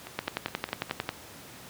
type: two click trains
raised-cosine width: 0.3 ms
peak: -23 / -12 dBFS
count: 5 / 11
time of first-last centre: 0.07-0.896 / 0.19-1.091 s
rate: 4.84 / 11.1 Hz
effects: pink hiss -47 dBFS RMS until 1.69 s + high-pass 100 Hz 12 dB/octave